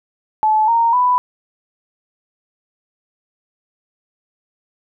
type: tone with pitch steps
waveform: sine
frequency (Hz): 864 / 926 / 992.5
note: A5 / A#5 / B5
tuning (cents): -32 / -12 / +8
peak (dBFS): -11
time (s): 0.43-1.18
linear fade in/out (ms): 0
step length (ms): 250
effects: none